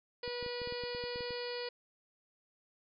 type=harmonic tone; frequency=486.2 Hz; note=B4; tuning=27 cents flat; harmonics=1 / 2 / 3 / 4 / 5 / 6 / 7 / 8 / 9 / 10; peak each=-39 / -49 / -52 / -49 / -50 / -51 / -55 / -57 / -46 / -49 dBFS; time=0.23-1.69 s; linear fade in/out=5 ms
type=clicks; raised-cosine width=3 ms; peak=-35 dBFS; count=12; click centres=0.278 / 0.427 / 0.463 / 0.617 / 0.674 / 0.724 / 0.837 / 0.949 / 1.039 / 1.159 / 1.207 / 1.307 s
effects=none